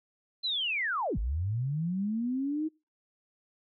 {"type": "linear two-way sweep", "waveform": "sine", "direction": "down then up", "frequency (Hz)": [4142, 46.25, 319.9], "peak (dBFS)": -28, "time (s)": [0.43, 2.69], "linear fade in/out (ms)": 20, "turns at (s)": 1.18, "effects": ["noise-tail reverb RT60 0.3 s tail -26 dB re dry"]}